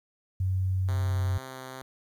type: tone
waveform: sine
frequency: 93.8 Hz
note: F#2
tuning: 24 cents sharp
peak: -24 dBFS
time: 0.4-1.38 s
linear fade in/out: 5 ms
type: tone with vibrato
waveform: 5% pulse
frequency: 130.81 Hz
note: C3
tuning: in tune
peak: -28 dBFS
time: 0.88-1.82 s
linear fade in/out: 2 ms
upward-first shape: sine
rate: 2.3 Hz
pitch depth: 8 cents each way
effects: 10-bit